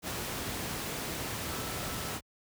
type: tone in noise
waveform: sine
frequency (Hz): 1318.5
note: E6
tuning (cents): 0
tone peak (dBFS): -47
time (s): 1.44-2.16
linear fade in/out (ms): 50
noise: pink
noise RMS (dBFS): -36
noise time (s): 0.02-2.21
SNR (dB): -14
effects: high-pass 60 Hz 12 dB/octave